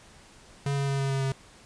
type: tone with pitch steps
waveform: square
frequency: 140.2 / 139.07 / 137.95 / 136.84 / 135.74 / 134.64 Hz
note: C#3 / C#3 / C#3 / C#3 / C#3 / C3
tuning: +20 / +6 / -8 / -22 / -36 / +50 cents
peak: -26 dBFS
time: 0.66-1.32 s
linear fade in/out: 2 ms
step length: 110 ms
effects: pink hiss -53 dBFS RMS until 1.65 s + resampled to 22050 Hz